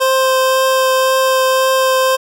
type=tone with vibrato; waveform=25% pulse; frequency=523.3 Hz; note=C5; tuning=in tune; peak=-7 dBFS; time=0-2.17 s; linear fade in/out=20 ms; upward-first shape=triangle; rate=1.9 Hz; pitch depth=9 cents each way; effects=none